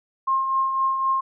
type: tone with tremolo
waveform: sine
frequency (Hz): 1066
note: C6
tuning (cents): +32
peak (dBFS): -17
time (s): 0.27-1.21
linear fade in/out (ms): 10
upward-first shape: triangle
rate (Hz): 3.9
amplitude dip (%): 50
effects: none